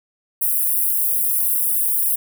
white high-pass noise, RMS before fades -19 dBFS, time 0.41-2.16 s, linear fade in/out 10 ms, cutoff 9600 Hz, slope 48 dB/octave, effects none

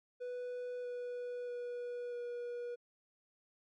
triangle tone with pitch steps, 493.9 / 489.9 / 486 / 482.1 Hz, B4 / B4 / B4 / B4, 0 / -14 / -28 / -42 cents, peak -37 dBFS, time 0.2-2.76 s, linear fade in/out 20 ms, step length 640 ms, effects MP3 48 kbps

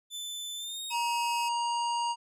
sawtooth tone with pitch glide, 3520 to 3727 Hz, A7 to A#7, 0 to -1 cents, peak -33 dBFS, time 0.1-0.95 s, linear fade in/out 50 ms, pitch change +99 cents, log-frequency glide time 0.56-0.82 s
sawtooth tone, 2561 Hz, D#7, 49 cents sharp, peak -33 dBFS, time 0.9-1.49 s, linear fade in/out 10 ms
harmonic tone, 944 Hz, A#5, 22 cents sharp, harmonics 1 / 3 / 5 / 7 / 9, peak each -28 / -38 / -42 / -45 / -47 dBFS, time 0.9-2.16 s, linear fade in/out 50 ms
effects resampled to 32000 Hz

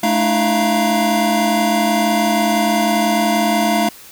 square tone cluster, 215.3 / 297.3 / 327.6 / 692 / 945 Hz, A3 / D4 / E4 / F5 / A#5, -37 / +21 / -11 / -16 / +23 cents, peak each -19 / -24 / -25 / -18 / -24 dBFS, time 0.03-3.89 s, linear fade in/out 5 ms, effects white hiss -40 dBFS RMS until 4.11 s

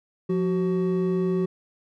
triangle tone pair together, 176.98 / 375 Hz, F3 / F#4, +23 / +23 cents, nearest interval octave + minor second, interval 1300 cents, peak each -22 dBFS, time 0.29-1.46 s, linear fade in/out 10 ms, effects none

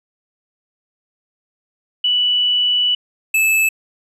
sine / square tone pair in turn, 2960 / 2615 Hz, F#7 / E7, 0 / -15 cents, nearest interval major second, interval 215 cents, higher first, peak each -13 dBFS, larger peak neither, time 2.04-2.95 / 3.34-3.69 s, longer first, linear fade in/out 5 ms, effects resampled to 32000 Hz

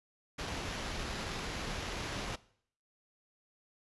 pink noise with sample-and-hold, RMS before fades -39 dBFS, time 0.38-2.36 s, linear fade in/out 10 ms, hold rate 8820 Hz, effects noise-tail reverb RT60 0.6 s tail -20 dB re dry + resampled to 24000 Hz

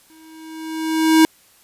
square tone with exponential growth, 318.9 Hz, D#4, 43 cents sharp, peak -8 dBFS, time 0.1-1.25 s, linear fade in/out 0 ms, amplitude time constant 250 ms, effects white hiss -53 dBFS RMS until 1.63 s + resampled to 32000 Hz

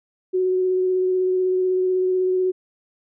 sine tone with vibrato, 370 Hz, F#4, in tune, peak -17 dBFS, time 0.33-2.52 s, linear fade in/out 20 ms, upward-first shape sine, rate 16 Hz, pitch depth 13 cents each way, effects none

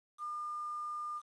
sine tone with quantisation, 1206 Hz, D6, 46 cents sharp, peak -37 dBFS, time 0.18-1.22 s, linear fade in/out 50 ms, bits 10, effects resampled to 24000 Hz

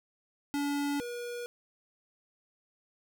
square tone pair in turn, 286 / 481 Hz, D4 / B4, -46 / -46 cents, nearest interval major sixth, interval 900 cents, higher second, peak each -30 / -37 dBFS, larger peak first, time 0.54-1 / 1-1.46 s, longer neither, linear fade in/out 0 ms, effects none

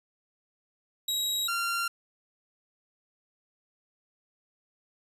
sawtooth tone pair in turn, 3833 / 1381.2 Hz, A#7 / F6, +47 / -20 cents, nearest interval octave + tritone, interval 1767 cents, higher first, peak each -24 dBFS, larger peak neither, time 1.08-1.48 / 1.48-1.88 s, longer neither, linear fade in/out 5 ms, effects resampled to 32000 Hz + 11-bit

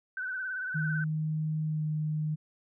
sine tone with vibrato, 1512 Hz, F#6, 37 cents sharp, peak -32 dBFS, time 0.17-1.04 s, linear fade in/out 2 ms, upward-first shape triangle, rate 18 Hz, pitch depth 63 cents each way
sine tone with pitch glide, 155.56 to 153.68 Hz, D#3 to D#3, 0 to -21 cents, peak -28 dBFS, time 0.74-2.36 s, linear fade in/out 20 ms, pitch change -21 cents, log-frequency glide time 1.65-1.84 s
effects none

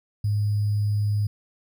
sine tone with sample-and-hold, 103.83 Hz, G#2, in tune, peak -20 dBFS, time 0.24-1.27 s, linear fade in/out 5 ms, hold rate 4900 Hz, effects none

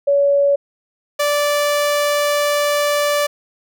sine / sawtooth tone pair in turn, 565 / 583.9 Hz, C#5 / D5, +33 / -10 cents, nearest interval minor second, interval 57 cents, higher second, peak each -11 dBFS, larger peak neither, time 0.07-0.56 / 1.19-3.27 s, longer second, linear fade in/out 10 ms, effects none

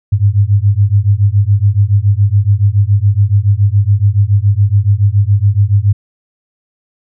sine beating tone pair, 98 / 105.1 Hz, G2 / G#2, 0 / +21 cents, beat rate 7.1 Hz, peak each -10 dBFS, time 0.12-5.93 s, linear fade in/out 10 ms, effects none

